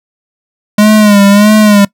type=tone with vibrato; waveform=square; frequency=207 Hz; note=G#3; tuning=5 cents flat; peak=-3 dBFS; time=0.78-1.85 s; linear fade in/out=5 ms; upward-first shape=sine; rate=1.6 Hz; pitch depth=66 cents each way; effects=noise-tail reverb RT60 0.1 s tail -22 dB re dry